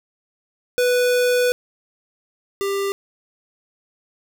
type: tone pair in turn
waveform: square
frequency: 493.9 / 396 Hz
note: B4 / G4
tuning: 0 / +18 cents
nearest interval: major third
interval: 382 cents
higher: first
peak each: -16 / -21 dBFS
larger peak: first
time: 0.78-1.52 / 2.61-2.92 s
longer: first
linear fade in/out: 0 ms
effects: none